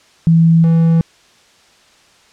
sine / triangle tone pair in turn, 164.81 / 164.81 Hz, E3 / E3, 0 / 0 cents, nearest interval unison, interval 0 cents, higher neither, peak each -6 dBFS, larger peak neither, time 0.27-0.64 / 0.64-1.01 s, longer neither, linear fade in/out 0 ms, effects white hiss -49 dBFS RMS until 2.32 s + low-pass 6000 Hz 12 dB/octave

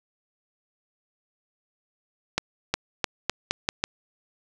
accelerating click train, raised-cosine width 0.2 ms, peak -5 dBFS, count 7, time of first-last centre 2.38-3.84 s, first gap 360 ms, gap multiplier 0.84, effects none

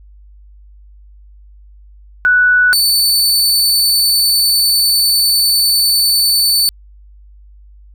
sine / sawtooth tone pair in turn, 1480 / 4510 Hz, F#6 / C#8, 0 / +29 cents, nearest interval octave + perfect fifth, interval 1929 cents, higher second, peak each -7 dBFS, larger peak neither, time 2.25-2.73 / 2.73-6.69 s, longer second, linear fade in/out 0 ms, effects added 50 Hz sine -38 dBFS peak until 7.94 s

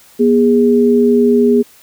sine tone pair together, 241.1 / 411.4 Hz, B3 / G#4, -41 / -16 cents, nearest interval major sixth, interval 925 cents, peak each -10 dBFS, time 0.19-1.63 s, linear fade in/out 20 ms, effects white hiss -45 dBFS RMS until 1.82 s

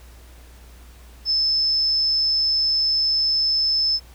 sine tone, 5250 Hz, E8, 8 cents flat, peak -17 dBFS, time 1.25-4 s, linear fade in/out 50 ms, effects added 60 Hz sine -43 dBFS peak until 4.14 s + pink hiss -51 dBFS RMS until 4.14 s

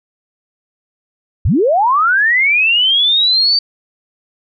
sine linear sweep, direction up, 51.91 to 4628 Hz, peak -9 dBFS, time 1.45-3.59 s, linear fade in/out 5 ms, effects none

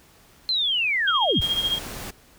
sine linear sweep, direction down, 4186 to 34.65 Hz, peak -20 dBFS, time 0.49-1.41 s, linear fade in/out 0 ms
sine tone with tremolo, 3239 Hz, G#7, 44 cents flat, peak -18 dBFS, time 1.07-1.79 s, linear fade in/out 10 ms, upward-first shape triangle, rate 14 Hz, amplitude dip 75%
pink noise, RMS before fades -35 dBFS, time 1.41-2.11 s, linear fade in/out 10 ms
effects pink hiss -54 dBFS RMS until 2.38 s

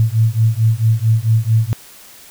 sine beating tone pair, 109.7 / 114.2 Hz, A2 / A#2, -5 / -35 cents, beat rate 4.5 Hz, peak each -14 dBFS, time 0-1.73 s, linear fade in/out 0 ms, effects white hiss -41 dBFS RMS until 2.3 s

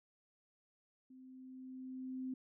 sine tone with level ramp, 258.8 Hz, C4, 19 cents flat, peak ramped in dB -55 to -38 dBFS, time 1.1-2.34 s, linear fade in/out 5 ms, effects none

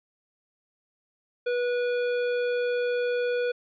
sine tone with hard clipping, 488.1 Hz, B4, 20 cents flat, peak -26 dBFS, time 1.46-3.52 s, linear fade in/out 10 ms, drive 13 dB, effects resampled to 11025 Hz

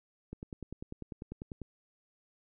click train, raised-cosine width 3 ms, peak -28 dBFS, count 14, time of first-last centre 0.33-1.617 s, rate 10.1 Hz, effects none

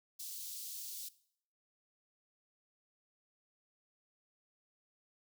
white high-pass noise, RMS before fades -45 dBFS, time 0.19-1.09 s, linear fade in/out 10 ms, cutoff 3800 Hz, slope 24 dB/octave, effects noise-tail reverb RT60 0.6 s tail -18 dB re dry

